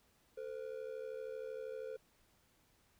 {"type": "ring-modulated tone", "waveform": "triangle", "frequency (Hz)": 480, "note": "B4", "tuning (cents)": -49, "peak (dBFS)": -37, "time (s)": [0.37, 1.97], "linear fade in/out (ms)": 10, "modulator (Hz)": 36.4, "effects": ["pink hiss -72 dBFS RMS until 2.99 s"]}